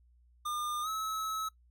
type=tone with pitch glide; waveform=square; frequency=1207 to 1293.6 Hz; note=D6 to E6; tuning=+47 to -33 cents; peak=-34 dBFS; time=0.45-1.49 s; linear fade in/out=10 ms; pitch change=+120 cents; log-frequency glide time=0.82-0.88 s; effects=noise-tail reverb RT60 0.1 s tail -19 dB re dry + added 60 Hz sine -61 dBFS peak until 1.7 s